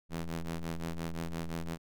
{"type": "ring-modulated tone", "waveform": "sawtooth", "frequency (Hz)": 82.41, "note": "E2", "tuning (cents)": 0, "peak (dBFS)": -28, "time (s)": [0.09, 1.78], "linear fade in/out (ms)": 50, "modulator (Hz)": 85.3, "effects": []}